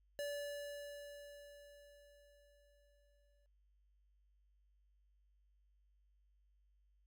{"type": "tone with exponential decay", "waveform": "square", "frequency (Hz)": 577, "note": "D5", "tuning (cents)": -31, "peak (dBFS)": -40, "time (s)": [0.19, 3.46], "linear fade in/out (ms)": 0, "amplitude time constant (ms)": 710, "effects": ["added 50 Hz sine -70 dBFS peak until 7.06 s"]}